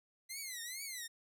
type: tone with vibrato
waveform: 10% pulse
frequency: 2040 Hz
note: C7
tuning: 44 cents flat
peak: -33 dBFS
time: 0.29-1.08 s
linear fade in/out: 20 ms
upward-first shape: triangle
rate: 2.3 Hz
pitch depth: 200 cents each way
effects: none